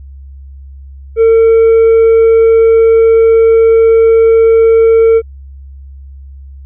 triangle tone with hard clipping, 452.7 Hz, A4, 49 cents sharp, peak -4 dBFS, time 1.16-5.22 s, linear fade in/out 50 ms, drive 5 dB, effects added 68 Hz sine -28 dBFS peak until 6.65 s + resampled to 8000 Hz

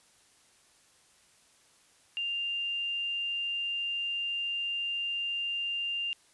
sine tone, 2794 Hz, F7, in tune, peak -30 dBFS, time 2.17-6.13 s, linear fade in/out 0 ms, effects white hiss -63 dBFS RMS until 6.33 s + resampled to 24000 Hz

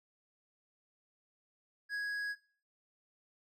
sine tone with hard clipping, 1661.2 Hz, G#6, in tune, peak -36 dBFS, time 1.89-2.36 s, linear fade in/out 50 ms, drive 6 dB, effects noise-tail reverb RT60 0.5 s tail -20 dB re dry

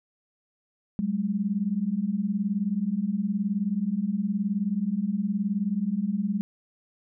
sine beating tone pair, 190 / 209 Hz, F#3 / G#3, +46 / +11 cents, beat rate 19 Hz, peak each -28 / -26 dBFS, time 0.99-6.41 s, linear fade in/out 0 ms, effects none

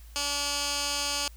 15% pulse tone with band-pass filter, 286.5 Hz, D4, 43 cents flat, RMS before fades -30 dBFS, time 0.16-1.28 s, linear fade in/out 0 ms, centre 5500 Hz, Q 1.2, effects added 56 Hz sine -45 dBFS peak until 1.36 s + white hiss -58 dBFS RMS until 1.36 s

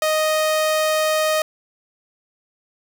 sawtooth tone, 622.3 Hz, D#5, in tune, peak -13 dBFS, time 0.02-1.42 s, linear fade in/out 2 ms, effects none

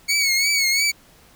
20% pulse tone with vibrato, 2217 Hz, C#7, in tune, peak -12 dBFS, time 0.08-0.92 s, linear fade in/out 20 ms, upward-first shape triangle, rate 2.9 Hz, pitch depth 79 cents each way, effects pink hiss -52 dBFS RMS until 1.35 s

